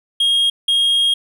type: tone pair in turn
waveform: triangle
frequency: 3255 / 3255 Hz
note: G#7 / G#7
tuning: -36 / -36 cents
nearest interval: unison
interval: 0 cents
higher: neither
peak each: -11 / -11 dBFS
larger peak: neither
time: 0.2-0.5 / 0.68-1.14 s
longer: second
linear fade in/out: 5 ms
effects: none